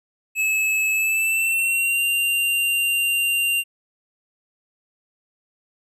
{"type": "tone with pitch glide", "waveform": "square", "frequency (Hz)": [2594, 2780], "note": ["E7", "F7"], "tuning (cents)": [-28, -9], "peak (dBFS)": -19, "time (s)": [0.35, 3.64], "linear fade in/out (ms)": 50, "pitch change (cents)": 119, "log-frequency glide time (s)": [0.92, 2.03], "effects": []}